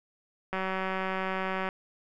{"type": "click train", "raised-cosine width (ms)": 0.5, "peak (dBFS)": -17, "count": 220, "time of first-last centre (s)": [0.53, 1.689], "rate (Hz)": 189, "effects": []}